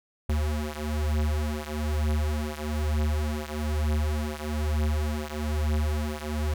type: beating tone pair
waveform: square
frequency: 75.1 / 76.2 Hz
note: D2 / D#2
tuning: +39 / -36 cents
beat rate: 1.1 Hz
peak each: -28 / -30 dBFS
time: 0.29-6.54 s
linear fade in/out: 5 ms
effects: none